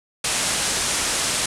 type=low-pass noise; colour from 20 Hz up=white; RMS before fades=-23 dBFS; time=0.24-1.46 s; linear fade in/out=5 ms; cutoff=10000 Hz; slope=48 dB/octave; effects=none